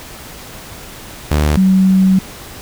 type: tone pair in turn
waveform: sawtooth / sine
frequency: 75.1 / 189.24 Hz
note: D2 / F#3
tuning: +39 / +39 cents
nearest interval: octave + major third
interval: 1600 cents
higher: second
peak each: -7 dBFS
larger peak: neither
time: 1.31-1.57 / 1.57-2.19 s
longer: second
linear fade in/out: 5 ms
effects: pink hiss -33 dBFS RMS until 2.61 s